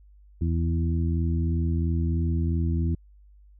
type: harmonic tone with a mistuned harmonic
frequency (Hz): 83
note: E2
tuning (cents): +12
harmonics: 1 / 2 / 3 / 4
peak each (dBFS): -23 / -29 / -33 / -35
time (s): 0.41-2.95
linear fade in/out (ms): 5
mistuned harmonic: 1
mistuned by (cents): -29
effects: added 50 Hz sine -50 dBFS peak until 3.59 s